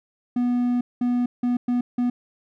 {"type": "tone bursts at uneven times", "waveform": "triangle", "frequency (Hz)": 244.6, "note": "B3", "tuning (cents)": -16, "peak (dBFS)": -17, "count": 5, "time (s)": [[0.36, 0.81], [1.01, 1.26], [1.43, 1.57], [1.68, 1.81], [1.98, 2.1]], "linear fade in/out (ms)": 5, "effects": []}